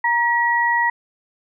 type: tone pair together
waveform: sine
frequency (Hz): 940 / 1919.5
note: A#5 / B6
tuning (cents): +14 / -50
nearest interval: octave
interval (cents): 1236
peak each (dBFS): -18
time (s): 0.04-0.9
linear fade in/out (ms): 5
effects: none